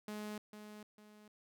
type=tone with echo; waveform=sawtooth; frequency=210.9 Hz; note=G#3; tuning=27 cents sharp; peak=-38 dBFS; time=0.08-0.38 s; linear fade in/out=2 ms; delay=450 ms; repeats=2; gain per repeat=-8 dB; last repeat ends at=1.28 s; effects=none